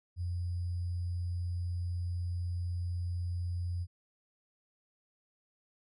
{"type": "tone with sample-and-hold", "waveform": "sine", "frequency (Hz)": 88, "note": "F2", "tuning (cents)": 14, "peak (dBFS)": -32, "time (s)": [0.16, 3.87], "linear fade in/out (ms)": 50, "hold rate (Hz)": 4900, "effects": ["resampled to 24000 Hz"]}